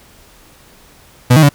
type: tone with pitch steps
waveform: 35% pulse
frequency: 123.7 / 157.5 / 143.6 Hz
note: B2 / D#3 / D3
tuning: +3 / +21 / -39 cents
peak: -3 dBFS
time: 1.3-1.492 s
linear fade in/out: 10 ms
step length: 64 ms
effects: pink hiss -45 dBFS RMS until 1.54 s